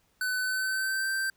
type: tone with pitch glide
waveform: square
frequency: 1506 to 1561.8 Hz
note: F#6 to G6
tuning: +30 to -7 cents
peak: -28 dBFS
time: 0.21-1.3 s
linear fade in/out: 2 ms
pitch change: +63 cents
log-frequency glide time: 0.4-1.09 s
effects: pink hiss -69 dBFS RMS until 1.36 s